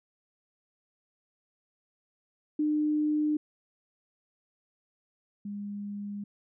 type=tone pair in turn; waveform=sine; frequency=301.9 / 203.7 Hz; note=D4 / G#3; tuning=+48 / -33 cents; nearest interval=perfect fifth; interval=681 cents; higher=first; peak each=-24 / -34 dBFS; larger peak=first; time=2.59-3.37 / 5.45-6.24 s; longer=second; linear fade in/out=5 ms; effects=none